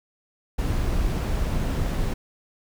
brown noise, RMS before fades -24 dBFS, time 0.58-2.14 s, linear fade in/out 10 ms, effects none

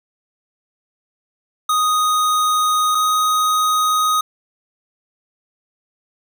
square tone pair in turn, 1244.5 / 1251.2 Hz, D#6 / D#6, 0 / +9 cents, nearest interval unison, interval 9 cents, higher second, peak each -15 dBFS, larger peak neither, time 1.69-2.95 / 2.95-4.21 s, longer neither, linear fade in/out 5 ms, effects none

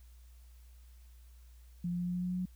sine tone with pitch steps, 174.61 / 175.72 / 176.84 / 177.97 / 179.1 / 180.25 / 181.4 / 182.55 Hz, F3 / F3 / F3 / F3 / F3 / F#3 / F#3 / F#3, 0 / +11 / +22 / +33 / +44 / -45 / -34 / -23 cents, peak -32 dBFS, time 1.84-2.456 s, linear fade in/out 5 ms, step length 77 ms, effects added 60 Hz sine -53 dBFS peak until 2.55 s + white hiss -69 dBFS RMS until 2.55 s

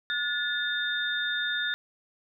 sine tone cluster, 1443 / 1735 / 3641 Hz, F#6 / A6 / A#7, -44 / -25 / -41 cents, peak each -31 dBFS, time 0.1-1.74 s, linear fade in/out 0 ms, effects none

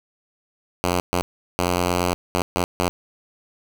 5% pulse tone bursts at uneven times, 88.9 Hz, F2, 31 cents sharp, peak -8 dBFS, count 6, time 0.84-1 / 1.13-1.22 / 1.59-2.14 / 2.35-2.42 / 2.56-2.64 / 2.8-2.89 s, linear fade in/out 0 ms, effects none

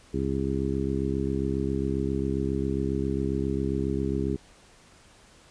harmonic tone, 67.4 Hz, C#2, 48 cents flat, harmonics 1 / 2 / 3 / 4 / 5 / 6, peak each -32 / -32 / -32 / -32 / -32 / -32 dBFS, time 0.13-4.37 s, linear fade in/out 20 ms, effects pink hiss -55 dBFS RMS until 5.5 s + resampled to 22050 Hz

